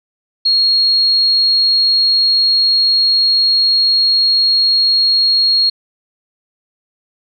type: tone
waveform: sine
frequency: 4286 Hz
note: C8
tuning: 41 cents sharp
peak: -9 dBFS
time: 0.45-5.7 s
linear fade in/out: 10 ms
effects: none